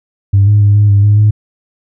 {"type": "tone with pitch steps", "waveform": "sine", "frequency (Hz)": [99.2, 104, 102.2, 103.8, 100.7, 103.8, 105.8], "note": ["G2", "G#2", "G#2", "G#2", "G2", "G#2", "G#2"], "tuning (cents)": [21, 3, -27, 0, 47, 0, 33], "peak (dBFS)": -3, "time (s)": [0.33, 1.31], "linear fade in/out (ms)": 10, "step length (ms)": 140, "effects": ["tanh soft clip ceiling -1 dBFS"]}